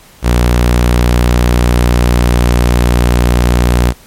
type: tone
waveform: sawtooth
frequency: 60.1 Hz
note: B1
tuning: 46 cents flat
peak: -3 dBFS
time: 0.22-3.94 s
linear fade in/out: 50 ms
effects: pink hiss -41 dBFS RMS until 4.06 s + MP3 64 kbps